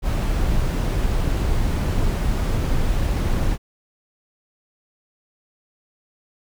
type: noise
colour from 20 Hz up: brown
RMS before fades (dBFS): -20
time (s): 0.02-3.58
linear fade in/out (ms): 50
effects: none